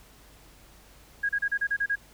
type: tone bursts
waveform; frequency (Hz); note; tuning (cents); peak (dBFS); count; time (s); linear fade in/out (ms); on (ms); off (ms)
sine; 1641; G#6; -21; -23; 8; 1.23-1.957; 10; 62; 33
effects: added 50 Hz sine -56 dBFS peak until 2.13 s + pink hiss -55 dBFS RMS until 2.13 s